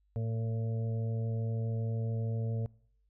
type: harmonic tone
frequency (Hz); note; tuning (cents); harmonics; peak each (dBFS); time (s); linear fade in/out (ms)
112.8; A2; +44; 1 / 2 / 4 / 5 / 6; -31 / -42 / -43 / -48 / -53; 0.16-2.66; 0
effects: noise-tail reverb RT60 0.6 s tail -23 dB re dry + added 50 Hz sine -68 dBFS peak until 3.09 s